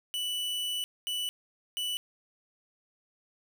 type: tone bursts at uneven times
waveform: 45% pulse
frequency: 2968 Hz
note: F#7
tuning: 5 cents sharp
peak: -30 dBFS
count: 3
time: 0.14-0.84 / 1.07-1.29 / 1.77-1.97 s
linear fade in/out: 0 ms
effects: none